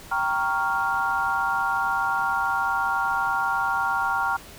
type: chord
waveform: sine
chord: G half-diminished seventh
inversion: none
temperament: equal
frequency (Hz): 784 / 932.3 / 1108.7 / 1396.9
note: G5 / Bb5 / Db6 / F6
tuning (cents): 0 / 0 / 0 / 0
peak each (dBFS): -28 / -27 / -29 / -25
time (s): 0.11-4.37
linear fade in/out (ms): 10
effects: pink hiss -44 dBFS RMS until 4.58 s

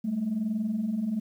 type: tone pair together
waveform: sine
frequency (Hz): 198.54 / 219.6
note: G3 / A3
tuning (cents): +22 / -3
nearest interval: major second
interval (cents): 175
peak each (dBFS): -32 / -26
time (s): 0.04-1.2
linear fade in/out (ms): 10
effects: tanh soft clip ceiling -21 dBFS + 10-bit

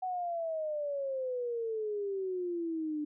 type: exponential sweep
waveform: sine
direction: down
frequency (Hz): 751 to 295.5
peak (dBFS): -32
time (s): 0.02-3.05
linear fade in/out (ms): 10
effects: none

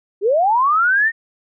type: linear sweep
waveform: sine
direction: up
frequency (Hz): 370 to 1864.7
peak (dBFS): -12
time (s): 0.21-1.12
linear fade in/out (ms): 50
effects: none

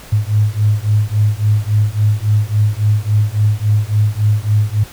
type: beating tone pair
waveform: sine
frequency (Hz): 103.83 / 107.43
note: G#2 / A2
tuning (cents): 0 / -41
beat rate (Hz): 3.6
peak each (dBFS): -14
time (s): 0.12-4.84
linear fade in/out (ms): 10
effects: pink hiss -37 dBFS RMS until 4.92 s

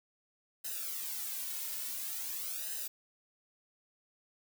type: noise with flanger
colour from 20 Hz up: blue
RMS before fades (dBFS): -39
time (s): 0.64-2.88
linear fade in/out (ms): 10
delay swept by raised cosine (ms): 0.88 to 2.58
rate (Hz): 0.48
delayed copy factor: -0.95
effects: none

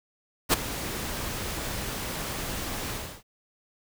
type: noise with ADSR envelope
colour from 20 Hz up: pink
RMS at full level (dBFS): -17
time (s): 0.49-3.23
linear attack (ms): 44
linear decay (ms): 10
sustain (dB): -16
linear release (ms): 310
effects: none

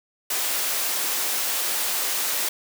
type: high-pass noise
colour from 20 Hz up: white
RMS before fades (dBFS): -25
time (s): 0.3-2.49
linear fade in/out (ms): 5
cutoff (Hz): 360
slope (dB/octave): 12
effects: none

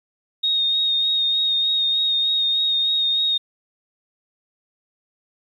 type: tone with vibrato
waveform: sine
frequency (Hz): 3720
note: A#7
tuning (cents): -4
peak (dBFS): -17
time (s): 0.43-3.38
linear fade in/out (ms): 10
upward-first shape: sine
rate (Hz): 3.3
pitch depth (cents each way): 20
effects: 9-bit

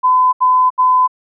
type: tone bursts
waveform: sine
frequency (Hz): 1013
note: B5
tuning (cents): +44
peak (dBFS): -8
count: 3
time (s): 0.03-1.078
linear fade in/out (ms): 20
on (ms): 300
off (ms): 74
effects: none

